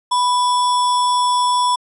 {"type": "tone with sample-and-hold", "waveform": "sine", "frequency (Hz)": 987.8, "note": "B5", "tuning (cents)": 0, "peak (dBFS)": -13, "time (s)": [0.11, 1.76], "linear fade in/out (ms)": 10, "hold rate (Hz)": 4410, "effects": ["resampled to 24000 Hz"]}